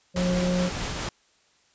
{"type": "harmonic tone", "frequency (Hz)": 180, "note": "F#3", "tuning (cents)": -47, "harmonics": [1, 2, 3], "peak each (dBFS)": [-23, -38, -28], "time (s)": [0.14, 0.71], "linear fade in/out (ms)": 50}
{"type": "noise with tremolo", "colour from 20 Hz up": "pink", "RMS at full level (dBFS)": -30, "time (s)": [0.16, 1.09], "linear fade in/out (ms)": 2, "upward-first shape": "triangle", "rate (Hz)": 4.8, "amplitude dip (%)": 25}
{"effects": ["white hiss -63 dBFS RMS until 1.74 s", "resampled to 16000 Hz"]}